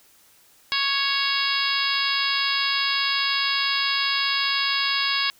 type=harmonic tone; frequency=554.4 Hz; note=C#5; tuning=in tune; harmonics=2 / 3 / 4 / 5 / 6 / 7 / 8 / 9; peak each=-29 / -29 / -29 / -29 / -29 / -29 / -29 / -29 dBFS; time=0.72-5.3 s; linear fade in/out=0 ms; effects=white hiss -56 dBFS RMS until 5.39 s